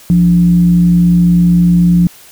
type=tone with frequency modulation; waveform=sine; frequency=174.61 Hz; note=F3; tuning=in tune; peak=-5 dBFS; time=0.1-2.07 s; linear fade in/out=0 ms; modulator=118 Hz; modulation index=0.29; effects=white hiss -39 dBFS RMS until 2.31 s